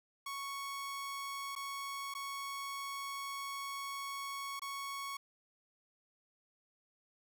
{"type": "tone with dropouts", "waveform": "sawtooth", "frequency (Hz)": 1108.7, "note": "C#6", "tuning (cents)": 0, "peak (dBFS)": -36, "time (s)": [0.26, 5.17], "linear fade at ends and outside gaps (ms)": 5, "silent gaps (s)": [[1.553, 1.561], [2.14, 2.149], [4.595, 4.618]], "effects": []}